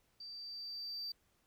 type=tone with level ramp; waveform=sine; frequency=4657 Hz; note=D8; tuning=15 cents flat; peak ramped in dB=-46 to -37 dBFS; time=0.2-1.12 s; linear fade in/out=5 ms; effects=tanh soft clip ceiling -38 dBFS + pink hiss -75 dBFS RMS until 1.46 s